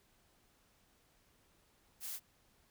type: noise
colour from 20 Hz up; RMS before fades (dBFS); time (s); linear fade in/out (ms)
blue; -43; 2-2.2; 50
effects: pink hiss -71 dBFS RMS until 2.7 s